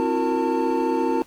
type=tone cluster; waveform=triangle; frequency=263.2 / 329 / 363.6 / 465.8 / 894 Hz; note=C4 / E4 / F#4 / A#4 / A5; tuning=+10 / -3 / -30 / -1 / +27 cents; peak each=-24 dBFS; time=0-1.22 s; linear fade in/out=0 ms; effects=pink hiss -54 dBFS RMS until 1.26 s + AAC 64 kbps